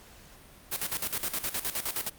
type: noise with tremolo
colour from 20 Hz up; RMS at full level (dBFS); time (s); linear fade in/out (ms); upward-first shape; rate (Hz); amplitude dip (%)
white; -30; 0.71-2.1; 20; square; 9.6; 75
effects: pink hiss -53 dBFS RMS until 2.18 s + Opus 48 kbps